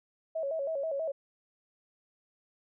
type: tone with vibrato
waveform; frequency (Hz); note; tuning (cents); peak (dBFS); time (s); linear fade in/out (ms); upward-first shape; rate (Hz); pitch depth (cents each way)
sine; 598; D5; +31; -30; 0.35-1.12; 10; square; 6.2; 130
effects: none